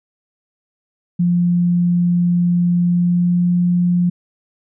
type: tone with pitch glide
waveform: sine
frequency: 175 to 176.42 Hz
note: F3 to F3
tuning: +4 to +18 cents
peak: -12 dBFS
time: 1.19-4.1 s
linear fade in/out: 10 ms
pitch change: +14 cents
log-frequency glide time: 2.84-3.53 s
effects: none